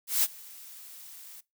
blue noise with ADSR envelope, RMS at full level -23 dBFS, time 0.07-1.41 s, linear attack 160 ms, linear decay 40 ms, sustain -24 dB, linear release 12 ms, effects noise-tail reverb RT60 0.2 s tail -21 dB re dry

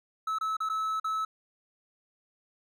triangle tone with dropouts, 1300 Hz, E6, 24 cents flat, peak -26 dBFS, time 0.27-1.25 s, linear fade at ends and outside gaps 5 ms, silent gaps 0.386-0.41 / 0.568-0.603 / 0.69-0.697 / 0.999-1.043 s, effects none

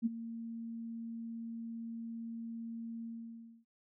sine tone with ADSR envelope, 229.4 Hz, A#3, 28 cents flat, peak -26 dBFS, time 0.02-3.65 s, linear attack 39 ms, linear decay 21 ms, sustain -14 dB, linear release 610 ms, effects none

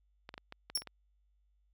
clicks, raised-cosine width 0.3 ms, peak -29 dBFS, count 8, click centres 0.291 / 0.341 / 0.379 / 0.524 / 0.7 / 0.775 / 0.82 / 0.873 s
sawtooth tone with exponential decay, 5470 Hz, F8, 37 cents flat, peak -24 dBFS, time 0.75-0.84 s, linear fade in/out 5 ms, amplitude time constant 19 ms
effects added 50 Hz sine -69 dBFS peak until 1.73 s

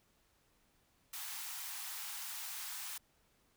white high-pass noise, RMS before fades -44 dBFS, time 1.13-2.98 s, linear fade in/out 5 ms, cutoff 740 Hz, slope 96 dB/octave, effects pink hiss -73 dBFS RMS until 3.56 s

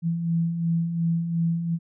sine beating tone pair, 164.81 / 167.61 Hz, E3 / E3, 0 / +29 cents, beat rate 2.8 Hz, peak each -31 / -22 dBFS, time 0.02-1.79 s, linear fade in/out 50 ms, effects none

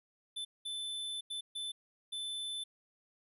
square tone bursts at uneven times, 3520 Hz, A7, in tune, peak -38 dBFS, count 5, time 0.36-0.45 / 0.65-1.21 / 1.3-1.41 / 1.55-1.72 / 2.12-2.64 s, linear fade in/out 10 ms, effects resampled to 32000 Hz

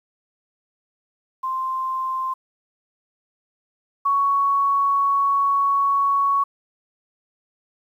sine tone pair in turn, 1046.5 / 1114.6 Hz, C6 / C#6, 0 / +9 cents, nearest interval minor second, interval 109 cents, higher second, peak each -22 / -16 dBFS, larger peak second, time 1.43-2.34 / 4.05-6.44 s, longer second, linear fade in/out 10 ms, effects 9-bit

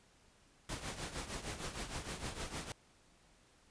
pink noise with tremolo, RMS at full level -40 dBFS, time 0.69-2.72 s, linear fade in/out 2 ms, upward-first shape triangle, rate 6.5 Hz, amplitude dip 75%, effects pink hiss -67 dBFS RMS until 3.7 s + resampled to 22050 Hz

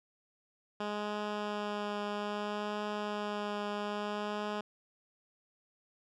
10% pulse tone with vibrato, 207.7 Hz, G#3, in tune, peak -26 dBFS, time 0.8-4.61 s, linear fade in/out 5 ms, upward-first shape triangle, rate 0.61 Hz, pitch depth 13 cents each way, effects low-pass 4000 Hz 12 dB/octave

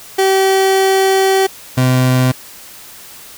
30% pulse tone pair in turn, 384.5 / 127.9 Hz, G4 / C3, -33 / -39 cents, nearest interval octave + perfect fifth, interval 1906 cents, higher first, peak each -7 dBFS, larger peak neither, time 0.18-1.47 / 1.77-2.32 s, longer first, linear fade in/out 10 ms, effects white hiss -36 dBFS RMS until 3.37 s

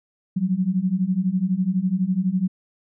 sine beating tone pair, 178.7 / 190.7 Hz, F3 / G3, +40 / -47 cents, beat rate 12 Hz, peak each -23 / -21 dBFS, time 0.36-2.48 s, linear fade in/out 10 ms, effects none

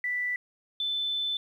sine tone pair in turn, 1975.5 / 3520 Hz, B6 / A7, 0 / 0 cents, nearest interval minor seventh, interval 1000 cents, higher second, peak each -27 dBFS, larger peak neither, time 0.04-0.36 / 0.8-1.37 s, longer second, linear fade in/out 2 ms, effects 10-bit

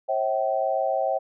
sine tone cluster, 539 / 646 / 768 Hz, C#5 / E5 / G5, -49 / -35 / -36 cents, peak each -26 dBFS, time 0.08-1.19 s, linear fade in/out 20 ms, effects none

